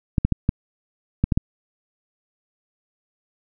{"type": "clicks", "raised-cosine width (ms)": 5, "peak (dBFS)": -5, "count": 7, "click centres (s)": [0.182, 0.25, 0.323, 0.491, 1.24, 1.322, 1.375], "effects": []}